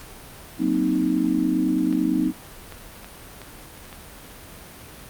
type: chord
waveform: sine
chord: C half-diminished seventh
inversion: second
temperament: equal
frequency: 185 / 233.1 / 261.6 / 311.1 Hz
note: Gb3 / Bb3 / C4 / Eb4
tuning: 0 / 0 / 0 / 0 cents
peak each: -27 / -27 / -23 / -22 dBFS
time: 0.58-2.33 s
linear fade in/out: 50 ms
type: clicks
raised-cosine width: 0.3 ms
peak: -23 dBFS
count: 5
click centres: 1.927 / 2.723 / 3.045 / 3.417 / 3.928 s
effects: pink hiss -42 dBFS RMS until 5.09 s + Opus 48 kbps